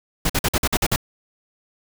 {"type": "noise bursts", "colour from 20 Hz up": "pink", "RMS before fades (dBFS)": -19, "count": 8, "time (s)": [0.25, 0.961], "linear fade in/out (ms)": 5, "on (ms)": 46, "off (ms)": 49, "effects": []}